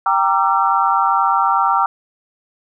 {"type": "chord", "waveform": "sine", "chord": "E half-diminished seventh", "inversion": "first", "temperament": "equal with one note detuned", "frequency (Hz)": [784, 932.3, 1174.7, 1352.5], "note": ["G5", "Bb5", "D6", "E6"], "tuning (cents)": [0, 0, 0, 44], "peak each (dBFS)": -18, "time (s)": [0.06, 1.86], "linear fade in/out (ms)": 2, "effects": []}